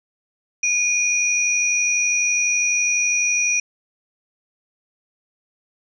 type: tone pair together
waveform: sine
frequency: 2442 / 5804 Hz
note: D#7 / F#8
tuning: -33 / -34 cents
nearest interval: octave + minor third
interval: 1499 cents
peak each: -19 / -20 dBFS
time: 0.63-3.6 s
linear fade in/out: 5 ms
effects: none